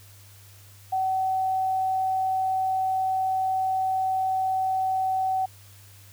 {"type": "tone", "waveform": "sine", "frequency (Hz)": 758, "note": "F#5", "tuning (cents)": 42, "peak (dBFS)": -22, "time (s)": [0.92, 5.46], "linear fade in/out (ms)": 10, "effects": ["added 99 Hz sine -49 dBFS peak until 6.12 s", "white hiss -53 dBFS RMS until 6.12 s"]}